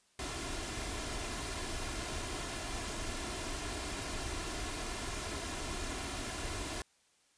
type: noise with comb filter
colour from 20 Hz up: pink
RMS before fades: -39 dBFS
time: 0.19-6.82 s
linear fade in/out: 2 ms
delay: 2.9 ms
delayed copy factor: +0.5
effects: white hiss -70 dBFS RMS until 7.37 s + resampled to 22050 Hz